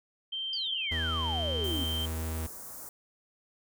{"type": "tone", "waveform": "sine", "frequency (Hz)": 3136, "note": "G7", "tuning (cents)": 0, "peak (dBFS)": -32, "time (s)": [0.32, 2.06], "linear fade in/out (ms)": 10}
{"type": "exponential sweep", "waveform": "sine", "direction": "down", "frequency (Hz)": [4940, 255.3], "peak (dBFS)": -34, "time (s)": [0.53, 1.84], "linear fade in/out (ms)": 2}
{"type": "tone with pitch glide", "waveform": "45% pulse", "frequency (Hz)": [81, 80.39], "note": ["E2", "E2"], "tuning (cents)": [-30, -43], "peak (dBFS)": -32, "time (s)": [0.91, 2.47], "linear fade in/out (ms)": 10, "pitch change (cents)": -13, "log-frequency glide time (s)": [1.11, 1.48]}
{"type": "band-stop noise", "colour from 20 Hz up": "white", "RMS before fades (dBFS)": -44, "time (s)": [1.64, 2.89], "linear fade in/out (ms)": 2, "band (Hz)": [1400, 6400], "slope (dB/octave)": 24}
{"effects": []}